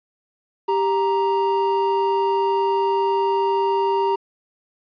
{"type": "tone pair together", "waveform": "triangle", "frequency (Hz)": [393.1, 935], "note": ["G4", "A#5"], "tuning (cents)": [5, 5], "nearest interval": "octave + minor third", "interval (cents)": 1500, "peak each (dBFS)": -18, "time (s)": [0.68, 4.16], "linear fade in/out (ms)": 10, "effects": ["resampled to 11025 Hz", "9-bit"]}